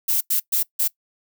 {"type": "noise bursts at uneven times", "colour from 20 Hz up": "violet", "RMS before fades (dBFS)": -20, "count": 4, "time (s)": [[0.08, 0.21], [0.3, 0.4], [0.52, 0.63], [0.79, 0.88]], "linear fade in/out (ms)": 10, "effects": ["noise-tail reverb RT60 0.1 s tail -21 dB re dry"]}